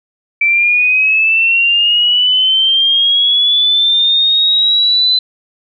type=linear sweep; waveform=sine; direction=up; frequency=2323 to 4038 Hz; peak=-8 dBFS; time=0.41-5.19 s; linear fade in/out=5 ms; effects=none